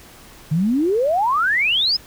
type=exponential sweep; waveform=sine; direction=up; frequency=146.8 to 5240 Hz; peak=-15 dBFS; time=0.51-1.97 s; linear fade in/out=10 ms; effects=pink hiss -44 dBFS RMS until 2.06 s